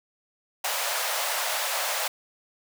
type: high-pass noise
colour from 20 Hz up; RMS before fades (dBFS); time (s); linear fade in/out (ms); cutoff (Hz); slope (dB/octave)
pink; -28; 0.64-2.08; 5; 550; 48
effects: none